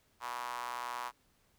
sawtooth tone with high-pass filter, 121.7 Hz, B2, 25 cents flat, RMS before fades -40 dBFS, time 0.2-1.12 s, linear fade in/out 50 ms, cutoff 1000 Hz, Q 4.3, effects pink hiss -71 dBFS RMS until 1.58 s

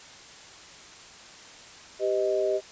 sine chord, G augmented, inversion none, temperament equal with one note detuned, 392 / 506.9 / 622.3 Hz, G4 / B4 / D#5, 0 / +45 / 0 cents, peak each -26 / -32 / -26 dBFS, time 1.99-2.61 s, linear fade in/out 50 ms, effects white hiss -47 dBFS RMS until 2.71 s + resampled to 16000 Hz

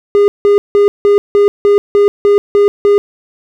triangle tone bursts, 407.2 Hz, G#4, 34 cents flat, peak -3 dBFS, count 10, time 0.15-2.98 s, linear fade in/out 0 ms, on 130 ms, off 170 ms, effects none

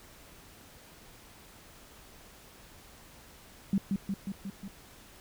sine tone with echo, 196 Hz, G3, in tune, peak -23 dBFS, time 3.73-3.78 s, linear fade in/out 2 ms, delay 180 ms, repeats 5, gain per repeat -3 dB, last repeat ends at 4.68 s, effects pink hiss -54 dBFS RMS until 5.2 s

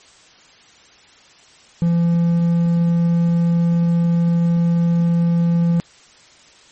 triangle tone, 169.9 Hz, F3, 47 cents flat, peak -11 dBFS, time 1.82-5.8 s, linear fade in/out 0 ms, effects white hiss -48 dBFS RMS until 6.71 s + MP3 32 kbps

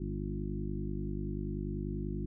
harmonic tone with a mistuned harmonic, 50.3 Hz, G1, 45 cents sharp, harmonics 1 / 2 / 3 / 4 / 5 / 6 / 7, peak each -38 / -43 / -40 / -41 / -46 / -44 / -43 dBFS, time 0-2.26 s, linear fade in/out 5 ms, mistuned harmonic 5, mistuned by -30 cents, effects none

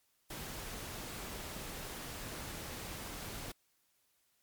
pink noise, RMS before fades -44 dBFS, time 0.3-3.52 s, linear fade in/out 5 ms, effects white hiss -75 dBFS RMS until 4.42 s + MP3 96 kbps

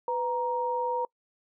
sine tone pair together, 498.3 / 938 Hz, B4 / A#5, +15 / +11 cents, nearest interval major seventh, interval 1096 cents, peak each -30 / -28 dBFS, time 0.08-1.05 s, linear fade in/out 2 ms, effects noise-tail reverb RT60 0.1 s tail -26 dB re dry

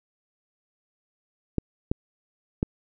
clicks, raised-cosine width 3 ms, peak -10 dBFS, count 3, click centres 1.583 / 1.915 / 2.629 s, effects none

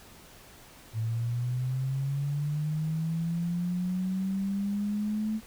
sine linear sweep, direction up, 110 to 219 Hz, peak -27 dBFS, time 0.93-5.41 s, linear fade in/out 50 ms, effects pink hiss -52 dBFS RMS until 5.46 s

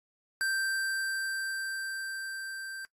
square tone with level ramp, 1568 Hz, G6, in tune, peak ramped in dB -28 to -39 dBFS, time 0.41-2.85 s, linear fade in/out 0 ms, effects noise-tail reverb RT60 0.1 s tail -20 dB re dry + AAC 48 kbps

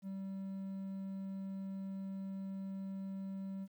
triangle tone, 193.4 Hz, G3, 23 cents flat, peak -38 dBFS, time 0.02-3.68 s, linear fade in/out 50 ms, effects 12-bit

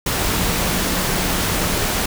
sine tone in noise, 182.1 Hz, F#3, 27 cents flat, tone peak -28 dBFS, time 0.36-1.79 s, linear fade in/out 5 ms, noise pink, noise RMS -20 dBFS, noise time 0.06-2.06 s, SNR -11 dB, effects none

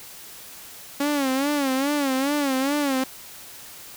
sawtooth tone with vibrato, 277.2 Hz, C#4, in tune, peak -17 dBFS, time 1-3.04 s, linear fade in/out 5 ms, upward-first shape sine, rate 2.4 Hz, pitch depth 110 cents each way, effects white hiss -42 dBFS RMS until 3.96 s

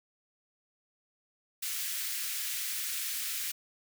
white high-pass noise, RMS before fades -35 dBFS, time 1.62-3.52 s, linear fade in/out 10 ms, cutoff 1600 Hz, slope 24 dB/octave, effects none

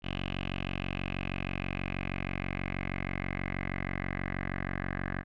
10% pulse tone with low-pass filter sweep, 46.25 Hz, F#1, in tune, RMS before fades -35 dBFS, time 0.02-5.24 s, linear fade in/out 50 ms, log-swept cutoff 2900 to 1800 Hz, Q 5.7, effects none

